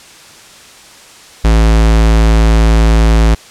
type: tone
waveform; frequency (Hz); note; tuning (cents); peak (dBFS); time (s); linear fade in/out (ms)
square; 55.1; A1; +3; -6; 1.44-3.35; 10
effects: white hiss -37 dBFS RMS until 3.5 s + low-pass 8000 Hz 12 dB/octave